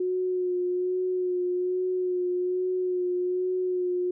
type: tone with vibrato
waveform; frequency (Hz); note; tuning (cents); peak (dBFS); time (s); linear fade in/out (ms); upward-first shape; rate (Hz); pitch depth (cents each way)
sine; 363.5; F#4; -31; -24; 0-4.11; 5; sine; 1.2; 22
effects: none